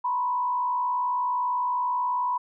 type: tone with frequency modulation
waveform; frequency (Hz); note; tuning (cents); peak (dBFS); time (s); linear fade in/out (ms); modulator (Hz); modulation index
sine; 987.8; B5; 0; -23; 0.04-2.38; 10; 59.1; 0.56
effects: none